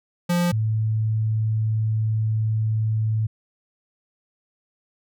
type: tone pair in turn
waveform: square / sine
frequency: 174.8 / 109.64 Hz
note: F3 / A2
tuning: +2 / -6 cents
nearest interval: minor sixth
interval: 808 cents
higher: first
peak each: -19 dBFS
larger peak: neither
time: 0.29-0.52 / 0.52-3.27 s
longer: second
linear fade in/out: 10 ms
effects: none